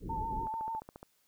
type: low-pass noise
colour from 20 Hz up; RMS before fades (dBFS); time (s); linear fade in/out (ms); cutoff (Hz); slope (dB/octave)
pink; -40; 0-0.49; 50; 440; 48
type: tone with vibrato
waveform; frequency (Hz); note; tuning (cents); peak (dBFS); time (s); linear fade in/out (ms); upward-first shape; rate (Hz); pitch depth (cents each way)
sine; 890; A5; +20; -34; 0.09-0.8; 10; triangle; 6.8; 48
type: click train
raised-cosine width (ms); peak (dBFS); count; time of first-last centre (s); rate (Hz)
1; -32; 9; 0.47-1.029; 14.3
effects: white hiss -72 dBFS RMS until 1.27 s